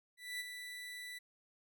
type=tone with ADSR envelope; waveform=30% pulse; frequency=1975.5 Hz; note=B6; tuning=in tune; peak=-35 dBFS; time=0.17-1.19 s; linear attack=230 ms; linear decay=25 ms; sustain=-7 dB; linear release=13 ms; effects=none